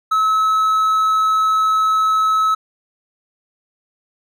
triangle tone, 1293 Hz, E6, 34 cents flat, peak -11 dBFS, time 0.11-2.55 s, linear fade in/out 10 ms, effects none

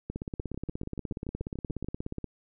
two click trains, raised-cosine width 3 ms, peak -21 / -24 dBFS, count 37 / 11, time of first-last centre 0.1-2.243 / 0.4-1.845 s, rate 16.8 / 6.92 Hz, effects none

